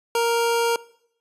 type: tone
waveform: 25% pulse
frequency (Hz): 466.2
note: A#4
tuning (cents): 0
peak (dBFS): -15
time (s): 0.15-0.76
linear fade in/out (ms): 2
effects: noise-tail reverb RT60 0.7 s tail -21 dB re dry + resampled to 32000 Hz